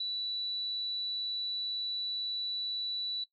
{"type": "tone", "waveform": "sine", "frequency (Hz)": 3951, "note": "B7", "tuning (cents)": 0, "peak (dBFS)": -32, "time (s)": [0, 3.24], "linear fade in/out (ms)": 5, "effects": ["noise-tail reverb RT60 0.1 s tail -17 dB re dry"]}